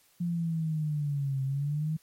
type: linear two-way sweep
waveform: sine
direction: down then up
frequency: 174.61 to 133.1 to 159.4 Hz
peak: -27 dBFS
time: 0.2-1.97 s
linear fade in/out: 10 ms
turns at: 1.43 s
effects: white hiss -64 dBFS RMS until 2.02 s + MP3 64 kbps